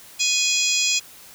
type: harmonic tone with a mistuned harmonic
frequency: 830.6 Hz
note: G#5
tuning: in tune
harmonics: 3 / 4 / 5 / 6 / 7 / 8 / 9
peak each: -24 / -25 / -28 / -26 / -30 / -28 / -24 dBFS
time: 0.19-1 s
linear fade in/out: 20 ms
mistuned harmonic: 9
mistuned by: -45 cents
effects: white hiss -45 dBFS RMS until 1.34 s